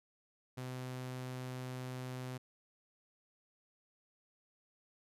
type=tone; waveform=sawtooth; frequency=127.6 Hz; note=C3; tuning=43 cents flat; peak=-37 dBFS; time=0.57-2.38 s; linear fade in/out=10 ms; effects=resampled to 32000 Hz